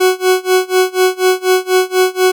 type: tone with tremolo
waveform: 40% pulse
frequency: 370.5 Hz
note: F#4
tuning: 2 cents sharp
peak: -6 dBFS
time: 0-2.32 s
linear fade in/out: 10 ms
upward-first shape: sine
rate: 4.1 Hz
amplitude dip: 95%
effects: none